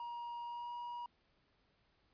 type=tone with pitch glide; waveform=triangle; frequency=949 to 958.9 Hz; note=A#5 to A#5; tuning=+31 to +49 cents; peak=-40 dBFS; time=0-1.06 s; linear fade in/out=2 ms; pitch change=+18 cents; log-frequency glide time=0.45-0.73 s; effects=pink hiss -75 dBFS RMS until 2.13 s + resampled to 11025 Hz